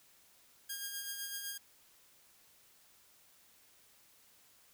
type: tone with tremolo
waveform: 5% pulse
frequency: 1622 Hz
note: G#6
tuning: 41 cents flat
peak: -27 dBFS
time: 0.69-1.58 s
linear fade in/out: 10 ms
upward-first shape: sine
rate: 7.9 Hz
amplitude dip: 40%
effects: white hiss -65 dBFS RMS until 4.73 s